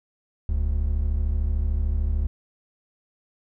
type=tone pair together; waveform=triangle; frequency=40.01 / 73.42 Hz; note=D#1 / D2; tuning=+49 / 0 cents; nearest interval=major seventh; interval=1051 cents; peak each=-22 / -21 dBFS; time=0.49-2.27 s; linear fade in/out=0 ms; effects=none